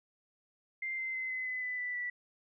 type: tone with pitch steps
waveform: sine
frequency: 2093 / 2074 / 2055 / 2036 / 2017 / 1998.5 / 1980.1 / 1961.9 Hz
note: C7 / C7 / C7 / C7 / B6 / B6 / B6 / B6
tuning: 0 / -16 / -32 / -48 / +36 / +20 / +4 / -12 cents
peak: -34 dBFS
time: 0.82-2.1 s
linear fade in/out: 5 ms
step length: 160 ms
effects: none